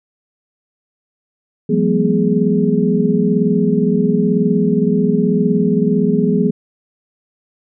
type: tone cluster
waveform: sine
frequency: 169.8 / 188.9 / 210.9 / 246.7 / 416.8 Hz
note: F3 / F#3 / G#3 / B3 / G#4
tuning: -48 / +36 / +27 / -2 / +6 cents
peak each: -18 dBFS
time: 1.69-6.51 s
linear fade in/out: 10 ms
effects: none